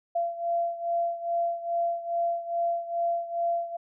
sine beating tone pair, 683 / 685.4 Hz, F5 / F5, -39 / -33 cents, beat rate 2.4 Hz, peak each -27 / -31 dBFS, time 0.15-3.77 s, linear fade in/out 10 ms, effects none

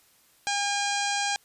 harmonic tone with a mistuned harmonic, 808 Hz, G#5, 48 cents flat, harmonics 1 / 2 / 3 / 4 / 5 / 6 / 7 / 8 / 9 / 10, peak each -29 / -32 / -34 / -35 / -36 / -37 / -37 / -38 / -39 / -39 dBFS, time 0.47-1.36 s, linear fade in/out 0 ms, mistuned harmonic 5, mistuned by +17 cents, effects white hiss -61 dBFS RMS until 1.44 s + resampled to 32000 Hz

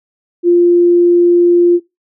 sine tone, 348.5 Hz, F4, 4 cents flat, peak -5 dBFS, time 0.43-1.8 s, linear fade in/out 50 ms, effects noise-tail reverb RT60 0.2 s tail -19 dB re dry

